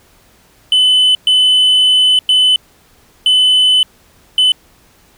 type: tone bursts at uneven times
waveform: sine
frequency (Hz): 3017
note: F#7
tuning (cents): +33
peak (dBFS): -4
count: 5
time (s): 0.72-1.15 / 1.27-2.19 / 2.29-2.56 / 3.26-3.83 / 4.38-4.52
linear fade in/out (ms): 2
effects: tanh soft clip ceiling -6 dBFS + pink hiss -49 dBFS RMS until 5.17 s